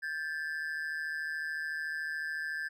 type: ring-modulated tone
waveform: triangle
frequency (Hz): 1661.2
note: G#6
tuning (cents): 0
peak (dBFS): -29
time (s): 0.02-2.69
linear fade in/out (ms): 20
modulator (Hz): 76.9
effects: none